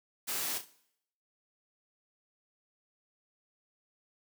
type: noise with echo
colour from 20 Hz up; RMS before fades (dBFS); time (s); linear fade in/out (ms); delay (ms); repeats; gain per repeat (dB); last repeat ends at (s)
white; -35; 0.27-0.59; 20; 34; 2; -9; 0.658
effects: noise-tail reverb RT60 0.7 s tail -18 dB re dry + high-pass 200 Hz 12 dB/octave